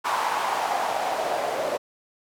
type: noise with band-pass filter sweep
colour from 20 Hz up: white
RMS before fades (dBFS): -26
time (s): 0.04-1.78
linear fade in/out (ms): 20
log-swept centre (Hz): 1000 to 570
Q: 3.8
effects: none